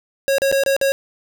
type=tone with dropouts; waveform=square; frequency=547 Hz; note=C#5; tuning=23 cents flat; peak=-15 dBFS; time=0.28-0.92 s; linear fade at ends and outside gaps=0 ms; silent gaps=0.383-0.419 / 0.515-0.525 / 0.636-0.662 / 0.765-0.813 s; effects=none